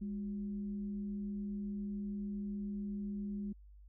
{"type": "tone with frequency modulation", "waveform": "sine", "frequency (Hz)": 203.8, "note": "G#3", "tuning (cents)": -32, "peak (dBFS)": -37, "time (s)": [0.01, 3.53], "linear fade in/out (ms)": 10, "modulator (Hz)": 161, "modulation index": 0.24, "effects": ["added 50 Hz sine -54 dBFS peak until 3.88 s"]}